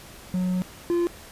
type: tone pair in turn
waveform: triangle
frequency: 183 / 345.5 Hz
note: F#3 / F4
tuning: -19 / -19 cents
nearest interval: major seventh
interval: 1100 cents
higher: second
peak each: -20 / -18 dBFS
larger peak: second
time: 0.34-0.62 / 0.9-1.07 s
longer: first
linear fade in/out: 0 ms
effects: pink hiss -45 dBFS RMS until 1.31 s + resampled to 32000 Hz